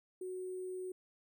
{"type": "tone with sample-and-hold", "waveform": "sine", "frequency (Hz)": 369.3, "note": "F#4", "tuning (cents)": -3, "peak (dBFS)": -39, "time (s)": [0.21, 0.92], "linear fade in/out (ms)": 5, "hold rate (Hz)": 8820, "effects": []}